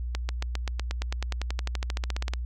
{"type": "accelerating click train", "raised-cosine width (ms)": 0.2, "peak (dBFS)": -14, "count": 25, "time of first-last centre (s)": [0.15, 2.336], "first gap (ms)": 140, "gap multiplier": 0.96, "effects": ["added 60 Hz sine -29 dBFS peak until 2.45 s"]}